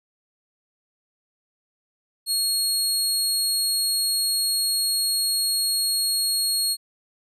25% pulse tone, 4300 Hz, C8, 47 cents sharp, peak -16 dBFS, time 2.26-6.77 s, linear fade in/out 50 ms, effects none

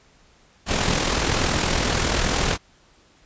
pink noise with amplitude modulation, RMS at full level -19 dBFS, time 0.66-2.58 s, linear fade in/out 50 ms, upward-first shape sine, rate 41.2 Hz, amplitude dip 50%, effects pink hiss -56 dBFS RMS until 3.25 s + resampled to 16000 Hz

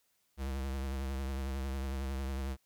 square tone with vibrato, 67.2 Hz, C2, 47 cents sharp, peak -35 dBFS, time 0.37-2.57 s, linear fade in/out 50 ms, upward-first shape triangle, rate 11 Hz, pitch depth 62 cents each way, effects white hiss -75 dBFS RMS until 2.65 s

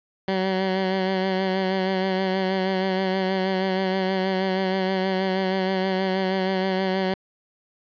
15% pulse tone with vibrato, 189.2 Hz, F#3, 39 cents sharp, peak -15 dBFS, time 0.28-7.14 s, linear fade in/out 2 ms, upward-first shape sine, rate 6.3 Hz, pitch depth 29 cents each way, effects resampled to 11025 Hz + 9-bit

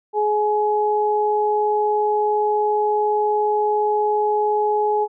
sine tone pair together, 421.4 / 842.8 Hz, G#4 / G#5, +25 / +25 cents, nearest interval octave, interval 1200 cents, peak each -19 dBFS, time 0.13-5.08 s, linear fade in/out 50 ms, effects none

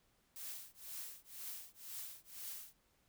blue noise with tremolo, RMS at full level -45 dBFS, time 0.36-2.74 s, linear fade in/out 0 ms, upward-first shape triangle, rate 2 Hz, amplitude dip 100%, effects pink hiss -75 dBFS RMS until 3.08 s

